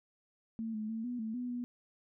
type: tone with pitch steps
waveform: sine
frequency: 224.9 / 215.2 / 224 / 245 / 220.8 / 247 / 243.7 Hz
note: A3 / A3 / A3 / B3 / A3 / B3 / B3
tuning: +38 / -38 / +31 / -14 / +6 / 0 / -23 cents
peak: -35 dBFS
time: 0.59-1.64 s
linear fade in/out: 0 ms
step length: 150 ms
effects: none